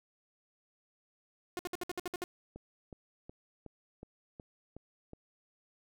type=tone bursts; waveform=sawtooth; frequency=358 Hz; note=F4; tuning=43 cents sharp; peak=-31 dBFS; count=9; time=1.57-2.239 s; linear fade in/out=0 ms; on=21 ms; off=60 ms
type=click train; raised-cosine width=2 ms; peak=-33 dBFS; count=8; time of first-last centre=2.56-5.134 s; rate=2.72 Hz
effects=none